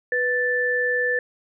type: tone pair together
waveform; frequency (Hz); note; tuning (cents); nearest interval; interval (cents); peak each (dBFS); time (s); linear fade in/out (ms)
sine; 493.9 / 1760; B4 / A6; 0 / 0; octave + minor seventh; 2200; -24 / -21; 0.12-1.19; 2
effects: none